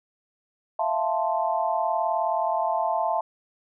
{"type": "chord", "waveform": "sine", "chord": "F major seventh", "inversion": "third", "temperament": "equal", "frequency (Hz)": [659.3, 698.5, 880, 1046.5], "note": ["E5", "F5", "A5", "C6"], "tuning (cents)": [0, 0, 0, 0], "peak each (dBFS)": [-27, -28, -26, -31], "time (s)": [0.79, 3.21], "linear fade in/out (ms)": 5, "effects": []}